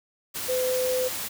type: tone in noise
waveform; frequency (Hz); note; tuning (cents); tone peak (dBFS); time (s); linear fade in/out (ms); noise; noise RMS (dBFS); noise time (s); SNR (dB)
sine; 508; B4; +49; -23; 0.48-1.09; 20; white; -32; 0.34-1.29; +6
effects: none